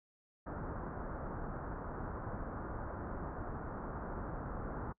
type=low-pass noise; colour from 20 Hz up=pink; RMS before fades=-42 dBFS; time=0.46-4.93 s; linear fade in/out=10 ms; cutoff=1500 Hz; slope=48 dB/octave; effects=noise-tail reverb RT60 0.1 s tail -26 dB re dry